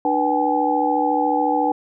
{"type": "tone cluster", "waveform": "sine", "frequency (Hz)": [298.8, 490.3, 772, 846], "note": ["D4", "B4", "G5", "G#5"], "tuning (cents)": [30, -13, -27, 32], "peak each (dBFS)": [-22, -24, -21, -21], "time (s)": [0.05, 1.72], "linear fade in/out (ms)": 2, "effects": []}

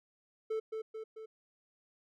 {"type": "tone with echo", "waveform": "triangle", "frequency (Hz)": 440, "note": "A4", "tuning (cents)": 0, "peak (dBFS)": -30, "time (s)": [0.5, 0.6], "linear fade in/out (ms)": 10, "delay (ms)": 220, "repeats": 3, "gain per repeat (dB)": -4, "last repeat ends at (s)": 1.26, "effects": []}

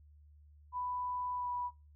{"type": "tone with pitch glide", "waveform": "sine", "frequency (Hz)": [992, 981.7], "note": ["B5", "B5"], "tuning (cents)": [7, -11], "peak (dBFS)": -35, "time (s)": [0.72, 1.71], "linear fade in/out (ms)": 50, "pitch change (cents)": -18, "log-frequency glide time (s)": [1.34, 1.49], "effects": ["noise-tail reverb RT60 0.3 s tail -20 dB re dry", "added 74 Hz sine -57 dBFS peak until 1.95 s"]}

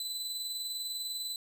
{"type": "tone with tremolo", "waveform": "sawtooth", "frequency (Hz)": 4007, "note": "B7", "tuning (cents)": 24, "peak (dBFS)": -31, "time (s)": [0, 1.36], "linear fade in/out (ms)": 2, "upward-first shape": "square", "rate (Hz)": 20, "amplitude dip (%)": 30, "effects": []}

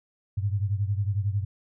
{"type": "beating tone pair", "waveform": "sine", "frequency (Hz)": [98.2, 109.2], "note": ["G2", "A2"], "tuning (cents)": [4, -13], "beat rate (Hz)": 11, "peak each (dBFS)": [-25, -29], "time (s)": [0.37, 1.45], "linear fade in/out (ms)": 10, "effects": []}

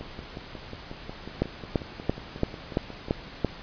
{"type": "two click trains", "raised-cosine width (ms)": 2, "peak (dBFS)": [-24, -9], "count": [18, 7], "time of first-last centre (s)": [[0.01, 3.084], [1.42, 3.447]], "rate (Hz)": [5.53, 2.96], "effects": ["pink hiss -43 dBFS RMS until 3.62 s", "resampled to 11025 Hz"]}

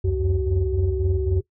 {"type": "tone cluster", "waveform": "sine", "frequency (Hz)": [68.9, 87.6, 91.4, 377.8], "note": ["C#2", "F2", "F#2", "F#4"], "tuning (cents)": [-10, 6, -21, 36], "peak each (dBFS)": -24, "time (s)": [0.04, 1.41], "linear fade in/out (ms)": 10, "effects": ["noise-tail reverb RT60 0.1 s tail -19 dB re dry", "tanh soft clip ceiling -11 dBFS"]}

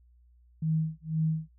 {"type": "tone with tremolo", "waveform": "sine", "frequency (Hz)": 158.6, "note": "D#3", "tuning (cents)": 33, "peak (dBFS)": -23, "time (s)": [0.62, 1.5], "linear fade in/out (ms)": 5, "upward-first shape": "sine", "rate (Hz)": 2, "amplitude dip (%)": 100, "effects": ["added 60 Hz sine -57 dBFS peak until 1.58 s"]}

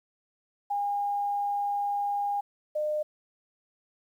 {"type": "tone pair in turn", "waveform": "sine", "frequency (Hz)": [812, 605.8], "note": ["G#5", "D#5"], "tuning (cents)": [-39, -46], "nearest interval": "perfect fourth", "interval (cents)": 507, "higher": "first", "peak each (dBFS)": -26, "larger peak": "neither", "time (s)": [[0.7, 2.41], [2.75, 3.03]], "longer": "first", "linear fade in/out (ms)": 10, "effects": ["10-bit"]}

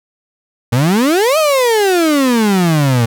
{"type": "exponential two-way sweep", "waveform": "35% pulse", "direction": "up then down", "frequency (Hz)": [112.7, 646, 112.7], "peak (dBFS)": -8, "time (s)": [0.72, 3.06], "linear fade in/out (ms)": 10, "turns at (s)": 1.38, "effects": []}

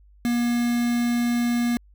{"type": "tone with quantisation", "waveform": "triangle", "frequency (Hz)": 238.9, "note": "A#3", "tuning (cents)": 43, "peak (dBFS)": -18, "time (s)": [0.25, 1.77], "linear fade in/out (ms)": 0, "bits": 5, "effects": ["added 50 Hz sine -50 dBFS peak until 1.94 s"]}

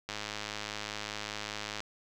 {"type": "click train", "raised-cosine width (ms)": 0.2, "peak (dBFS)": -19, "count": 181, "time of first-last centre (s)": [0.09, 1.804], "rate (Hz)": 105, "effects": []}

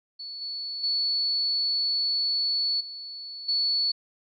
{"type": "tone with level steps", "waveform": "sine", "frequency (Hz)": 4430, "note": "C#8", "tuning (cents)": -2, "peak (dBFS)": [-35, -31, -23, -36, -22], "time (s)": [0.19, 3.92], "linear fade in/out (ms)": 10, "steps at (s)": [0.41, 0.83, 2.8, 3.48], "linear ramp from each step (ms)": 10, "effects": []}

